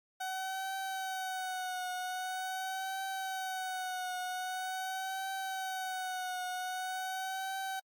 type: tone with vibrato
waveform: 30% pulse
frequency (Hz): 750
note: F#5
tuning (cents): +23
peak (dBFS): -33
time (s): 0.2-7.8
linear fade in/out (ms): 10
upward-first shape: triangle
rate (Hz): 0.44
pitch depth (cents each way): 48
effects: AAC 64 kbps